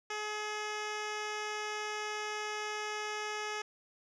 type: tone with low-pass filter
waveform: 10% pulse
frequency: 423.4 Hz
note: G#4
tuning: 33 cents sharp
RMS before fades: -38 dBFS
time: 0.1-3.62 s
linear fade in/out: 5 ms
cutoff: 5300 Hz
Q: 1.6
effects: none